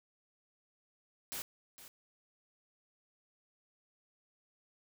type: noise with echo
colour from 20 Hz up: white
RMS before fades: -41 dBFS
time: 1.32-1.42 s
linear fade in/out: 0 ms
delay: 460 ms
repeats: 1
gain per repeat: -13 dB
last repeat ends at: 1.88 s
effects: none